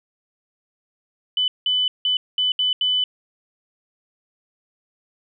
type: tone bursts at uneven times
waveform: sine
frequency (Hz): 3000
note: F#7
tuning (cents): +23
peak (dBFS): -17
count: 6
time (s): 1.37-1.48 / 1.66-1.88 / 2.05-2.17 / 2.38-2.52 / 2.59-2.73 / 2.81-3.04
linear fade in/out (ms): 2
effects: none